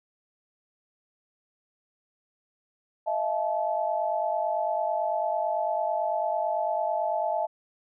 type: tone cluster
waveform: sine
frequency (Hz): 632 / 681 / 865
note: D#5 / F5 / A5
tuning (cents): +27 / -44 / -30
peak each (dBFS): -29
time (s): 3.06-7.47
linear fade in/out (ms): 20
effects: none